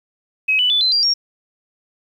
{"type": "tone with pitch steps", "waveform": "sine", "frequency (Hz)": [2549, 2979, 3482, 4070, 4757, 5559], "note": ["D#7", "F#7", "A7", "C8", "D8", "F8"], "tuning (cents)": [41, 11, -19, -49, 21, -9], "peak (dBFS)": -13, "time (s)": [0.48, 1.14], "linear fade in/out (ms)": 10, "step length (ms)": 110, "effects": ["8-bit"]}